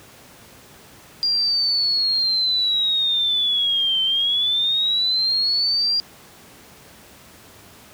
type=linear two-way sweep; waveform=sine; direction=down then up; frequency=4800 to 3091 to 4800 Hz; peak=-17 dBFS; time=1.23-6 s; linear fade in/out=0 ms; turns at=4.02 s; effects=pink hiss -46 dBFS RMS until 7.93 s + high-pass 80 Hz 12 dB/octave

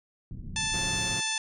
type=low-pass noise; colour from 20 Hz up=pink; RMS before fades=-39 dBFS; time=0.31-1.15 s; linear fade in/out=2 ms; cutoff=230 Hz; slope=24 dB/octave
type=harmonic tone; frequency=879 Hz; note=A5; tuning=2 cents flat; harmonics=1 / 2 / 3 / 4 / 5 / 6 / 7 / 8 / 10; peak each=-38 / -36 / -34 / -34 / -40 / -38 / -34 / -40 / -38 dBFS; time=0.56-1.38 s; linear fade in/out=2 ms
type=chord; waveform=sawtooth; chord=A augmented; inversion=none; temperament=equal with one note detuned; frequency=110 / 138.59 / 177.46 Hz; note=A2 / C#3 / E#3; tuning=0 / 0 / +28 cents; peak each=-36 dBFS; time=0.73-1.21 s; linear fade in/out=10 ms
effects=none

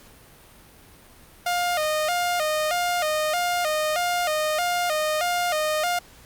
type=tone with vibrato; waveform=sawtooth; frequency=659.3 Hz; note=E5; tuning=in tune; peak=-18 dBFS; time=1.46-5.99 s; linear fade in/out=5 ms; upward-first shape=square; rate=1.6 Hz; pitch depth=120 cents each way; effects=pink hiss -50 dBFS RMS until 6.25 s + Opus 48 kbps

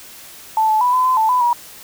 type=tone with pitch steps; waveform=sine; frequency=878 / 867 / 988 / 1012 / 1023 / 881 / 1000 / 958 Hz; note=A5 / A5 / B5 / B5 / C6 / A5 / B5 / A#5; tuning=-4 / -26 / 0 / +42 / -39 / +2 / +21 / +47 cents; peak=-12 dBFS; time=0.57-1.53 s; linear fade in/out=2 ms; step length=120 ms; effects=white hiss -39 dBFS RMS until 1.83 s

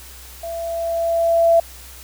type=tone with level ramp; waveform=sine; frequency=670 Hz; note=E5; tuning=28 cents sharp; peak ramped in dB=-26 to -9 dBFS; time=0.43-1.6 s; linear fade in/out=5 ms; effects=added 63 Hz sine -41 dBFS peak until 2.03 s + white hiss -41 dBFS RMS until 2.03 s

